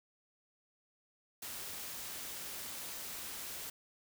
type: noise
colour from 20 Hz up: white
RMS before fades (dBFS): -44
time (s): 1.42-3.7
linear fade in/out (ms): 5
effects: none